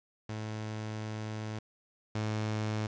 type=tone pair in turn; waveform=sawtooth; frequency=108.5 / 107.92 Hz; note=A2 / A2; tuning=-24 / -33 cents; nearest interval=unison; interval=9 cents; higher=first; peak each=-32 / -27 dBFS; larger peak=second; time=0.29-1.59 / 2.15-2.87 s; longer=first; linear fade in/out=5 ms; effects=resampled to 16000 Hz + 9-bit